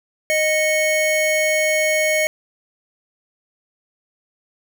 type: tone pair together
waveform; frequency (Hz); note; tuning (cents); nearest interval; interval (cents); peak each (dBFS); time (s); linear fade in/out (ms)
square; 620 / 2209; D#5 / C#7; -6 / -7; octave + minor seventh; 2199; -19 / -20; 0.3-2.27; 0
effects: none